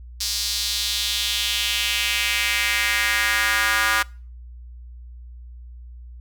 square tone with high-pass filter sweep, 110 Hz, A2, in tune, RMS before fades -22 dBFS, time 0.2-4.03 s, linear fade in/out 10 ms, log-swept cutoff 4800 to 1400 Hz, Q 2.5, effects noise-tail reverb RT60 0.4 s tail -25 dB re dry + added 60 Hz sine -37 dBFS peak until 6.2 s

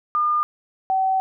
sine tone pair in turn, 1210 / 762.3 Hz, D#6 / G5, -49 / -49 cents, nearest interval minor sixth, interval 800 cents, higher first, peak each -17 dBFS, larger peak neither, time 0.15-0.43 / 0.9-1.2 s, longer second, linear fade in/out 0 ms, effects none

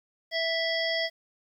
harmonic tone with a mistuned harmonic, 659 Hz, E5, 1 cent flat, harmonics 1 / 3 / 5 / 7 / 8, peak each -30 / -30 / -33 / -36 / -35 dBFS, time 0.31-1.1 s, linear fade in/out 50 ms, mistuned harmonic 7, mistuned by +22 cents, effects 10-bit

